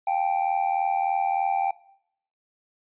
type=tone with amplitude modulation; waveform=triangle; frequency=784 Hz; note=G5; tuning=in tune; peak=-16 dBFS; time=0.07-1.71 s; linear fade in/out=5 ms; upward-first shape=sine; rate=83.3 Hz; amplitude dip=80%; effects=noise-tail reverb RT60 0.7 s tail -19 dB re dry + resampled to 8000 Hz